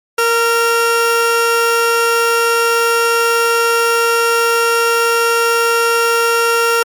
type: tone pair together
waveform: 35% pulse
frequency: 466.2 / 1378.2 Hz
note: A#4 / F6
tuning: 0 / -23 cents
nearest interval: octave + perfect fifth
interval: 1877 cents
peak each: -12 dBFS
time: 0.18-6.83 s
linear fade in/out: 5 ms
effects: MP3 64 kbps